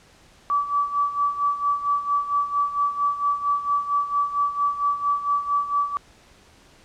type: tone with tremolo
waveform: sine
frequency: 1152 Hz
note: D6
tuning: 34 cents flat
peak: -17 dBFS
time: 0.5-5.97 s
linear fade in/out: 0 ms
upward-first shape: sine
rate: 4.4 Hz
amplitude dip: 75%
effects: pink hiss -53 dBFS RMS until 6.84 s + low-pass 8000 Hz 12 dB/octave

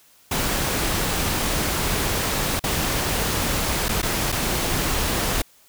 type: noise with dropouts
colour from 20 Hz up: pink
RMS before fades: -23 dBFS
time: 0.31-5.42 s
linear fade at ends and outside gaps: 5 ms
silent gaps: 2.595-2.638 / 3.885-3.89 / 4.018-4.028 / 4.32-4.323 s
effects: white hiss -55 dBFS RMS until 5.68 s

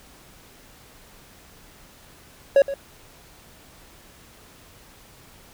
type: tone with echo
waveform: triangle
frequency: 554.4 Hz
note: C#5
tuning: in tune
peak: -9 dBFS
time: 2.56-2.62 s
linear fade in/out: 2 ms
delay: 120 ms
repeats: 1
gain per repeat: -14 dB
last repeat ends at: 2.74 s
effects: pink hiss -50 dBFS RMS until 5.53 s

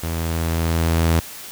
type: tone with level ramp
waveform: sawtooth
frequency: 82.41 Hz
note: E2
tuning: in tune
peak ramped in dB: -19 to -10 dBFS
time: 0.03-1.2 s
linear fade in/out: 5 ms
effects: white hiss -36 dBFS RMS until 1.51 s

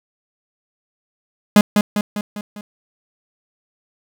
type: tone with echo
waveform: 45% pulse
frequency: 207.8 Hz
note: G#3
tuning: 1 cent sharp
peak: -6 dBFS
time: 1.56-1.61 s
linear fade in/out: 2 ms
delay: 200 ms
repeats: 5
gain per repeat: -5 dB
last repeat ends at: 2.61 s
effects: none

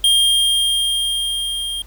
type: tone with level ramp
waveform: square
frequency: 3213 Hz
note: G7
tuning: 42 cents sharp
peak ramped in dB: -11 to -23 dBFS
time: 0.04-1.82 s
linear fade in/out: 2 ms
effects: added 50 Hz sine -38 dBFS peak until 1.86 s + pink hiss -49 dBFS RMS until 1.86 s

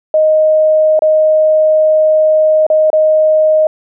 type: tone with dropouts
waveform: sine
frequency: 622.3 Hz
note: D#5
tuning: in tune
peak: -6 dBFS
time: 0.14-3.67 s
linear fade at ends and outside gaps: 2 ms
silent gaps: 0.992-1.021 / 2.666-2.701 / 2.902-2.93 s
effects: none

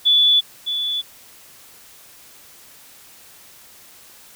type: tone with echo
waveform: sine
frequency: 3452 Hz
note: A7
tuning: 34 cents flat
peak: -11 dBFS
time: 0.05-0.41 s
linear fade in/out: 20 ms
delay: 610 ms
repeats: 1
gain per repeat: -9 dB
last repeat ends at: 1.02 s
effects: white hiss -46 dBFS RMS until 4.35 s

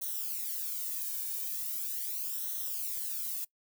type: noise with flanger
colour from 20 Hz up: violet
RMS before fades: -36 dBFS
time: 0.01-3.45 s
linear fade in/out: 10 ms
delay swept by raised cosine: 0.41 to 1.51 ms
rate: 0.4 Hz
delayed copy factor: -0.8
effects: noise-tail reverb RT60 0.1 s tail -22 dB re dry

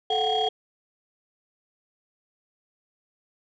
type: tone cluster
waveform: sine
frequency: 436 / 723 / 758 / 3276 Hz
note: A4 / F#5 / F#5 / G#7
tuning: -16 / -40 / +42 / -24 cents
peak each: -26 dBFS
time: 0.1-0.49 s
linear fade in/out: 5 ms
effects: tanh soft clip ceiling -16 dBFS

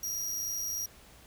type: tone with amplitude modulation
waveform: sawtooth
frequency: 5710 Hz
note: F8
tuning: 37 cents sharp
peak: -28 dBFS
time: 0.03-0.86 s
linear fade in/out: 5 ms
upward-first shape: sine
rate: 103 Hz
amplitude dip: 40%
effects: added 60 Hz sine -59 dBFS peak until 1.26 s + pink hiss -56 dBFS RMS until 1.26 s

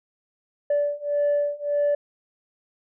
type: beating tone pair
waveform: sine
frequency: 580 / 581.7 Hz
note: D5 / D5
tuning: -22 / -17 cents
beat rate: 1.7 Hz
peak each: -23 / -22 dBFS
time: 0.7-1.95 s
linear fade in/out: 5 ms
effects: tanh soft clip ceiling -16 dBFS

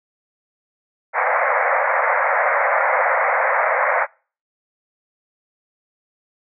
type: band-pass noise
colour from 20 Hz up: pink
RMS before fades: -18 dBFS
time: 1.13-4.07 s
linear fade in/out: 50 ms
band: 510 to 2200 Hz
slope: 96 dB/octave
effects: noise-tail reverb RT60 0.4 s tail -26 dB re dry

